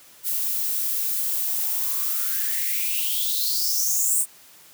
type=noise with high-pass filter sweep; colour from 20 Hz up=violet; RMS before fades=-24 dBFS; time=0.23-4.26 s; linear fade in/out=50 ms; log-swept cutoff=220 to 8700 Hz; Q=7.7; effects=white hiss -50 dBFS RMS until 4.73 s + high-pass 80 Hz 12 dB/octave